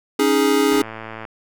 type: chord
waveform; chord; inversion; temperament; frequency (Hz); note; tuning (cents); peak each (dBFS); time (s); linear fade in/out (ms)
square; C# suspended second; none; equal; 277.2 / 311.1 / 415.3; C#4 / D#4 / G#4; 0 / 0 / 0; -20 / -21 / -18; 0.19-0.82; 5
type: click train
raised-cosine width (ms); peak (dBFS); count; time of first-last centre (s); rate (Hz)
0.5; -17; 60; 0.72-1.252; 111
effects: none